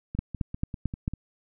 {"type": "two click trains", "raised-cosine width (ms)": 5, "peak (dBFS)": [-14, -21], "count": [5, 6], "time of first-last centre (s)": [[0.19, 1.079], [0.15, 1.136]], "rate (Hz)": [4.5, 5.07], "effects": []}